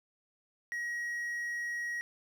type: tone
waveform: triangle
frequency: 1900 Hz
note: A#6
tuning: 33 cents sharp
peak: -32 dBFS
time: 0.72-2.01 s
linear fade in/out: 0 ms
effects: none

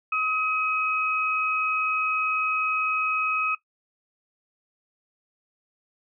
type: tone pair together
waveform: sine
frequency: 1269 / 2538 Hz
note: D#6 / D#7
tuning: +34 / +34 cents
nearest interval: octave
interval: 1200 cents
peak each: -25 dBFS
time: 0.12-3.55 s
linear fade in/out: 5 ms
effects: noise-tail reverb RT60 0.1 s tail -17 dB re dry

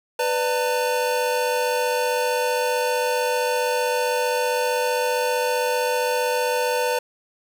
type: tone cluster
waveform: square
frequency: 497.6 / 593 / 905 Hz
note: B4 / D5 / A5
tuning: +13 / +17 / +48 cents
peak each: -23 / -29 / -26 dBFS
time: 0.19-6.99 s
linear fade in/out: 5 ms
effects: none

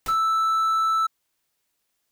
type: noise with exponential decay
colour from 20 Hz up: pink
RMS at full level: -30 dBFS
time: 0.06-0.24 s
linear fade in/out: 2 ms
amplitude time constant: 38 ms
type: tone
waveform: triangle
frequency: 1318.5 Hz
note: E6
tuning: in tune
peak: -17 dBFS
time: 0.08-1.07 s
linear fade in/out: 10 ms
effects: white hiss -75 dBFS RMS until 2.11 s

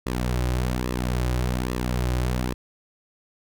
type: tone with flanger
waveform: sawtooth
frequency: 61.9 Hz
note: B1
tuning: 5 cents sharp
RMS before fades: -25 dBFS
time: 0.06-2.54 s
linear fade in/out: 5 ms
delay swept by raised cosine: 1.3 to 4.5 ms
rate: 1.2 Hz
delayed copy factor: -0.65
effects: none

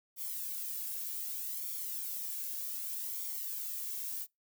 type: noise with flanger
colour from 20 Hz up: violet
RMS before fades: -39 dBFS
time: 0.16-4.27 s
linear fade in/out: 50 ms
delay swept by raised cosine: 0.89 to 1.85 ms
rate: 0.65 Hz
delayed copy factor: +0.55
effects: noise-tail reverb RT60 0.2 s tail -26 dB re dry

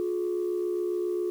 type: tone pair together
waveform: sine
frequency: 356.4 / 423.8 Hz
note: F4 / G#4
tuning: +35 / +35 cents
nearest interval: minor third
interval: 300 cents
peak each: -26 / -31 dBFS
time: 0-1.3 s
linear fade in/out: 0 ms
effects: tanh soft clip ceiling -21 dBFS + 9-bit

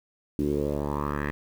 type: tone with low-pass filter sweep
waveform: 10% pulse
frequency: 72.6 Hz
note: D2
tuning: 19 cents flat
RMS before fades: -28 dBFS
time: 0.39-1.31 s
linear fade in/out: 0 ms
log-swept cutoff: 300 to 2000 Hz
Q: 3.6
effects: 8-bit

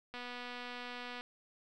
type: click train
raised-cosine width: 0.3 ms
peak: -29 dBFS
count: 263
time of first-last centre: 0.14-1.209 s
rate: 245 Hz
effects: none

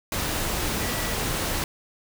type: tone in noise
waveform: sine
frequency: 1949 Hz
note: B6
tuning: 23 cents flat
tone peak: -37 dBFS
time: 0.8-1.14 s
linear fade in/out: 2 ms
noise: pink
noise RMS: -27 dBFS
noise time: 0.12-1.64 s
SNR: -13 dB
effects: none

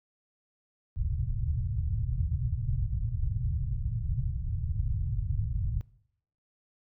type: low-pass noise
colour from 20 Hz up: white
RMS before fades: -30 dBFS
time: 0.96-5.81 s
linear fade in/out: 0 ms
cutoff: 130 Hz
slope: 48 dB/octave
effects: noise-tail reverb RT60 0.7 s tail -21 dB re dry

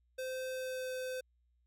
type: tone with pitch glide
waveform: square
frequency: 517 to 512.5 Hz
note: C5 to C5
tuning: -21 to -36 cents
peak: -38 dBFS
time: 0.18-1.21 s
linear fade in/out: 10 ms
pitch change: -15 cents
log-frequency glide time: 0.5-0.91 s
effects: added 60 Hz sine -70 dBFS peak until 1.66 s

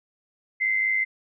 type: tone with amplitude modulation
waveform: sine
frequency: 2071 Hz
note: C7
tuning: 18 cents flat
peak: -18 dBFS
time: 0.6-1.05 s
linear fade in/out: 20 ms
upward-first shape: sine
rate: 105 Hz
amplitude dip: 55%
effects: none

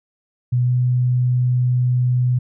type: tone with pitch glide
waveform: sine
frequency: 123.47 to 124.76 Hz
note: B2 to B2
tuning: 0 to +18 cents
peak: -14 dBFS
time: 0.52-2.39 s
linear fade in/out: 10 ms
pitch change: +18 cents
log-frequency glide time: 0.65-0.7 s
effects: none

